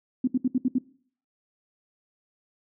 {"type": "tone bursts", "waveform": "sine", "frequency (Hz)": 255.5, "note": "C4", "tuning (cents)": -41, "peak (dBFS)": -19, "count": 6, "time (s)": [0.24, 0.785], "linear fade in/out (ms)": 5, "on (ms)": 35, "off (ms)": 67, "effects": ["noise-tail reverb RT60 0.5 s tail -19 dB re dry"]}